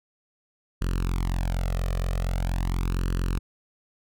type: tone with flanger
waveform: sawtooth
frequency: 44.26 Hz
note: F1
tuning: 24 cents sharp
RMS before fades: -26 dBFS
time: 0.81-3.39 s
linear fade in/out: 10 ms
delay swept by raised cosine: 0.67 to 1.65 ms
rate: 0.43 Hz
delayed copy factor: +0.95
effects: none